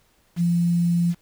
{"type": "tone with quantisation", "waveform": "sine", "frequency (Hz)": 172.2, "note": "F3", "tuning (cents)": -24, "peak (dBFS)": -17, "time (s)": [0.36, 1.15], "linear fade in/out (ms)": 50, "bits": 7, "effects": ["pink hiss -62 dBFS RMS until 1.21 s"]}